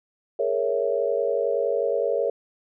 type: chord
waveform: sine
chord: A# half-diminished seventh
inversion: third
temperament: equal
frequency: 415.3 / 466.2 / 554.4 / 659.3 Hz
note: G#4 / A#4 / C#5 / E5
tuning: 0 / 0 / 0 / 0 cents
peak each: -28 / -25 / -25 / -30 dBFS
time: 0.39-2.3 s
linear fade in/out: 5 ms
effects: none